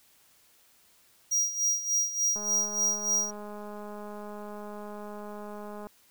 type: tone with tremolo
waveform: square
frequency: 5730 Hz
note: F8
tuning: 44 cents sharp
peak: -23 dBFS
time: 1.31-3.31 s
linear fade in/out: 10 ms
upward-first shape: sine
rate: 3.4 Hz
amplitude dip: 75%
type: click train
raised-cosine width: 1 ms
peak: -29 dBFS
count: 731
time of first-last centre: 2.36-5.87 s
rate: 208 Hz
effects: white hiss -62 dBFS RMS until 6.1 s